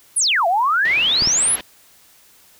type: exponential two-way sweep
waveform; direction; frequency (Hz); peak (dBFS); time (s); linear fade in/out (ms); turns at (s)
sine; down then up; 11440 to 659.3 to 11440; -14; 0.16-1.56; 10; 0.47
type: low-pass noise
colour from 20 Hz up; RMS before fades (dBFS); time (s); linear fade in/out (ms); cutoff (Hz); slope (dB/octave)
white; -32; 0.85-1.61; 2; 3600; 24
type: clicks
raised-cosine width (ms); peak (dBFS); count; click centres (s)
3; -14; 2; 1.222 / 1.274
effects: white hiss -51 dBFS RMS until 2.59 s